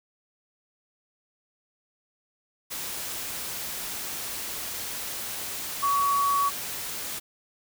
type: tone in noise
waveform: sine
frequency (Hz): 1127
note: C#6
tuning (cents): +28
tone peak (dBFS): -21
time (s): 5.82-6.5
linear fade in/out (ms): 20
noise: white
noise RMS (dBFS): -34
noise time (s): 2.7-7.2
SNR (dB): +10
effects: none